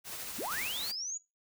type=noise with tremolo; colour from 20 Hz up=white; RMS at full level=-40 dBFS; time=0.04-0.7 s; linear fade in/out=50 ms; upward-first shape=sine; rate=13 Hz; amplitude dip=30%
type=linear sweep; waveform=sine; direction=up; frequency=156.1 to 6960 Hz; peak=-35 dBFS; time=0.38-1.18 s; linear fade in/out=10 ms
type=noise; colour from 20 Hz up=white; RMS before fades=-40 dBFS; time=0.51-0.92 s; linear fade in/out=10 ms
effects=noise-tail reverb RT60 0.2 s tail -17 dB re dry